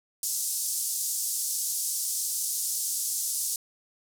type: band-pass noise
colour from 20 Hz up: white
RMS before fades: -30 dBFS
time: 0.23-3.56 s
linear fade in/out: 2 ms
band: 5500 to 12000 Hz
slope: 24 dB/octave
effects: none